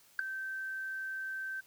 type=tone with ADSR envelope; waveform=sine; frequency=1552 Hz; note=G6; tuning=18 cents flat; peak=-20 dBFS; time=0.19-1.61 s; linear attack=3 ms; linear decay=4 ms; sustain=-16 dB; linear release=14 ms; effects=tanh soft clip ceiling -22 dBFS + white hiss -63 dBFS RMS until 1.66 s